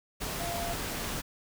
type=tone in noise; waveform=sine; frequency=688 Hz; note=F5; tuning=26 cents flat; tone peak=-35 dBFS; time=0.39-0.74 s; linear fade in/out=20 ms; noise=pink; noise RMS=-35 dBFS; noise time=0.2-1.22 s; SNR=-3 dB; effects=none